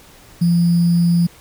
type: tone with sample-and-hold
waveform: sine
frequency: 171.7 Hz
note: F3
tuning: 29 cents flat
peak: -11 dBFS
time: 0.41-1.27 s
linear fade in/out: 10 ms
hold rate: 4900 Hz
effects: pink hiss -45 dBFS RMS until 1.4 s